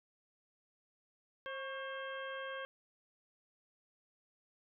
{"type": "harmonic tone with a mistuned harmonic", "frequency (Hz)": 533, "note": "C5", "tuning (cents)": 32, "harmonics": [1, 2, 3, 4, 5, 6], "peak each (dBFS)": [-44, -47, -45, -55, -56, -52], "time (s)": [1.46, 2.65], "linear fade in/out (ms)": 0, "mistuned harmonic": 2, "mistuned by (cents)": 64, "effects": []}